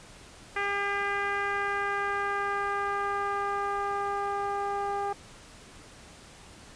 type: tone with low-pass filter sweep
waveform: 10% pulse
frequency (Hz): 402.1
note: G4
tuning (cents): +44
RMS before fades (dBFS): -30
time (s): 0.56-5.13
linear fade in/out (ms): 5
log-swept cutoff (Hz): 2100 to 890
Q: 1.9
effects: pink hiss -50 dBFS RMS until 6.75 s + resampled to 22050 Hz